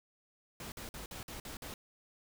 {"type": "noise bursts", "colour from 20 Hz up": "pink", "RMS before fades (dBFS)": -45, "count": 7, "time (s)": [0.6, 1.74], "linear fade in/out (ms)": 2, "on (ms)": 120, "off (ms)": 50, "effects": []}